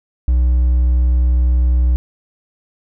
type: tone with hard clipping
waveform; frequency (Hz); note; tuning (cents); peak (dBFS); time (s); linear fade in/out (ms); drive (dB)
triangle; 62; B1; +7; -11; 0.28-1.96; 0; 5
effects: none